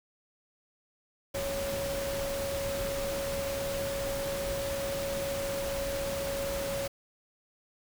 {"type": "tone in noise", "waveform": "sine", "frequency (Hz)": 554.4, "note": "C#5", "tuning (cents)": 0, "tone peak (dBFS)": -32, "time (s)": [1.34, 6.88], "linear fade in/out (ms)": 10, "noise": "pink", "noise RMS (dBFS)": -37, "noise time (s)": [1.34, 6.88], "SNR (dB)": 2, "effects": []}